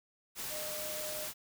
sine tone in noise, 611 Hz, D#5, 32 cents flat, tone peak -42 dBFS, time 0.49-1.29 s, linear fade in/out 50 ms, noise white, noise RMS -40 dBFS, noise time 0.35-1.34 s, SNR -5 dB, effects none

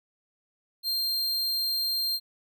45% pulse tone, 4186 Hz, C8, in tune, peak -25 dBFS, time 0.83-2.2 s, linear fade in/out 50 ms, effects none

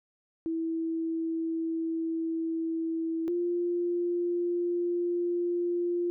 sine tone pair in turn, 327 / 348.9 Hz, E4 / F4, -14 / -2 cents, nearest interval minor second, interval 112 cents, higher second, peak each -28 / -26 dBFS, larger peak second, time 0.46-3.28 / 3.28-6.1 s, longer neither, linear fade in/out 0 ms, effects none

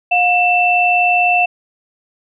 sine tone pair together, 716.5 / 2668 Hz, F5 / E7, +44 / +20 cents, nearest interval octave + major seventh, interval 2276 cents, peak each -13 dBFS, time 0.11-1.46 s, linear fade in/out 10 ms, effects none

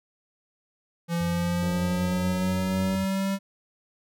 square exponential sweep, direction up, 169.6 to 196 Hz, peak -25 dBFS, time 1.08-3.39 s, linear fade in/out 50 ms
triangle tone with vibrato, 90.5 Hz, F#2, 38 cents flat, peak -31 dBFS, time 1.2-3.05 s, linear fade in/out 10 ms, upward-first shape triangle, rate 0.97 Hz, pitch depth 22 cents each way
click train, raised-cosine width 2 ms, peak -25 dBFS, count 126, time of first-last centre 1.63-2.95 s, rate 94.7 Hz
effects none

